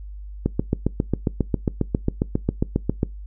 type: click train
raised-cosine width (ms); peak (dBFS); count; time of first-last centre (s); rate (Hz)
3; -6; 20; 0.46-3.031; 7.39
effects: noise-tail reverb RT60 0.2 s tail -23 dB re dry + added 50 Hz sine -33 dBFS peak until 3.26 s